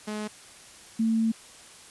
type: tone pair in turn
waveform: sawtooth / sine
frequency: 212.1 / 224.4 Hz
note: G#3 / A3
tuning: +37 / +34 cents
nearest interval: minor second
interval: 97 cents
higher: second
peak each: -27 / -21 dBFS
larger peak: second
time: 0.07-0.28 / 0.99-1.32 s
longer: second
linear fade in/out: 10 ms
effects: white hiss -49 dBFS RMS until 1.9 s + resampled to 24000 Hz